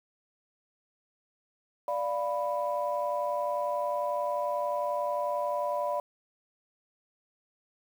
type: chord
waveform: sine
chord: B diminished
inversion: first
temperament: equal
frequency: 587.3 / 698.5 / 987.8 Hz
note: D5 / F5 / B5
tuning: 0 / 0 / 0 cents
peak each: -30 / -34 / -32 dBFS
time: 1.88-6 s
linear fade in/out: 2 ms
effects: tanh soft clip ceiling -18 dBFS + 9-bit